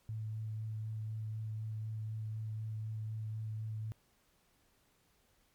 sine tone with vibrato, 109.3 Hz, A2, 11 cents flat, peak -37 dBFS, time 0.09-3.92 s, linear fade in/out 0 ms, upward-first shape sine, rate 4 Hz, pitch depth 11 cents each way, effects pink hiss -72 dBFS RMS until 5.54 s + MP3 96 kbps

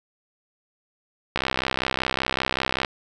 click train, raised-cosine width 0.3 ms, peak -6 dBFS, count 98, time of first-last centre 1.36-2.848 s, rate 65.2 Hz, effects none

